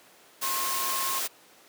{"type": "tone in noise", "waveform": "sine", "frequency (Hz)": 1072, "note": "C6", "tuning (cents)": 42, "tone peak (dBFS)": -31, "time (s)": [0.42, 1.2], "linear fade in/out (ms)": 20, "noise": "white", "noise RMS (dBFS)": -30, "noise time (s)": [0.41, 1.28], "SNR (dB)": -4, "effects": ["pink hiss -55 dBFS RMS until 1.68 s", "high-pass 300 Hz 12 dB/octave"]}